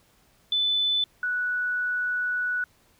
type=tone pair in turn; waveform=sine; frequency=3503 / 1475.9 Hz; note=A7 / F#6; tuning=-8 / -5 cents; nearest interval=octave + minor third; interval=1497 cents; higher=first; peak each=-21 / -24 dBFS; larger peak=first; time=0.52-1.04 / 1.23-2.64 s; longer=second; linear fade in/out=2 ms; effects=pink hiss -62 dBFS RMS until 2.99 s